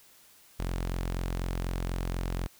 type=tone; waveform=sawtooth; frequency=44.09 Hz; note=F1; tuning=17 cents sharp; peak=-26 dBFS; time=0.59-2.47 s; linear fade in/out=10 ms; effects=white hiss -58 dBFS RMS until 2.59 s